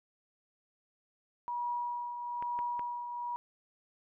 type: tone with tremolo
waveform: sine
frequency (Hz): 963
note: B5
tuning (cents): -44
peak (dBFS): -31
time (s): 1.48-3.36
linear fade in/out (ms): 0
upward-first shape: triangle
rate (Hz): 1.1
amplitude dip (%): 55
type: clicks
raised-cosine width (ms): 0.5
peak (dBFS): -29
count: 3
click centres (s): 2.425 / 2.59 / 2.794
effects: none